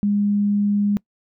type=tone; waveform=sine; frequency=204.4 Hz; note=G#3; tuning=27 cents flat; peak=-16 dBFS; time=0.03-0.97 s; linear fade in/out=0 ms; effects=noise-tail reverb RT60 0.1 s tail -24 dB re dry